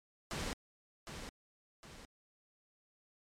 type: noise with echo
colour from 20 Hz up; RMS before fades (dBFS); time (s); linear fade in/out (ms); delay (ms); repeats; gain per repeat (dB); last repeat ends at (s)
pink; -39; 0.31-0.53; 0; 760; 2; -7; 2.05
effects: low-pass 8000 Hz 12 dB/octave + MP3 96 kbps